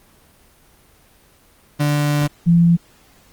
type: tone pair in turn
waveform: 35% pulse / sine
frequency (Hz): 146.83 / 170.12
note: D3 / F3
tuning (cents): 0 / -45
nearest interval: minor third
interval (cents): 255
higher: second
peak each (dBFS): -13 / -9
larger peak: second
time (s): 1.79-2.28 / 2.46-2.77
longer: first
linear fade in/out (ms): 20
effects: pink hiss -52 dBFS RMS until 3.32 s + Opus 24 kbps